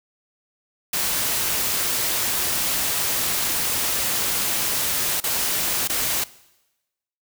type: noise with dropouts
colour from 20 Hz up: white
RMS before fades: -23 dBFS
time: 0.93-6.24 s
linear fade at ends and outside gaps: 5 ms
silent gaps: 5.203-5.238 / 5.876-5.896 s
effects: noise-tail reverb RT60 1.0 s tail -20 dB re dry